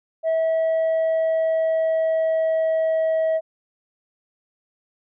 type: tone with pitch glide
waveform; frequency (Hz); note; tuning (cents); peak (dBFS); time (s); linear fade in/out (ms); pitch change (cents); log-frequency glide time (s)
sine; 648 to 642; E5 to E5; -30 to -46; -15; 0.23-3.41; 50; -16; 0.38-3.27
effects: tanh soft clip ceiling -17 dBFS